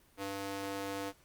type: tone with high-pass filter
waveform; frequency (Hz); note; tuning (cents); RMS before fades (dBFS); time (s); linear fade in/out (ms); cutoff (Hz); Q
square; 98.6; G2; +11; -39; 0.17-1.13; 50; 370; 1.1
effects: pink hiss -65 dBFS RMS until 1.24 s + Opus 24 kbps